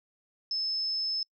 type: tone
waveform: sine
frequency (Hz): 5230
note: E8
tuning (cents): -15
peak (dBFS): -28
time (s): 0.51-1.23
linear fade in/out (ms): 2
effects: noise-tail reverb RT60 0.1 s tail -26 dB re dry